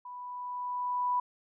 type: tone with level ramp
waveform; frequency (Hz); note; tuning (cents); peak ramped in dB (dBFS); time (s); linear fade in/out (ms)
sine; 987.8; B5; 0; -41 to -25; 0.05-1.2; 5
effects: none